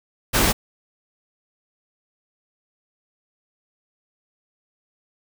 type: noise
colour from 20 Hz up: pink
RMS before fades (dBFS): -18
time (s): 0.33-0.53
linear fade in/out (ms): 20
effects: none